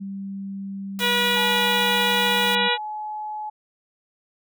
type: tone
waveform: sine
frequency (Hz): 196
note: G3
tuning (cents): 0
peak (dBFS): -29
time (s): 0-2.69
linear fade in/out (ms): 20
type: noise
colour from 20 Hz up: white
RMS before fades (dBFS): -34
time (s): 0.99-2.55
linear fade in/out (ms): 0
type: harmonic tone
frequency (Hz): 483.7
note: B4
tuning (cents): -36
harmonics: 1 / 2 / 3 / 4 / 5 / 6 / 7 / 8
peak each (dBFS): -27 / -27 / -27 / -27 / -27 / -27 / -27 / -27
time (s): 0.99-2.78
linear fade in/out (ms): 50
type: tone with pitch glide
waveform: sine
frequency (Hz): 862 to 851.1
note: A5 to G#5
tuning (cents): -36 to +42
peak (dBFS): -28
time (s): 1.36-3.5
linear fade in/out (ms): 10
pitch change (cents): -22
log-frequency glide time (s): 1.47-1.9
effects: none